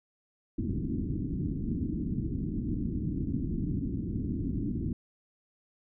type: low-pass noise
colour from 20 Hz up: white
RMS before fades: -32 dBFS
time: 0.58-4.93 s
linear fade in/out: 2 ms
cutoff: 310 Hz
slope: 48 dB/octave
effects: none